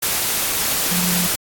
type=tone in noise; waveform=sine; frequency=177.5 Hz; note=F3; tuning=28 cents sharp; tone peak=-22 dBFS; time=0.91-1.27 s; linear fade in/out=10 ms; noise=white; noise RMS=-20 dBFS; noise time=0.02-1.36 s; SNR=-5 dB; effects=AAC 64 kbps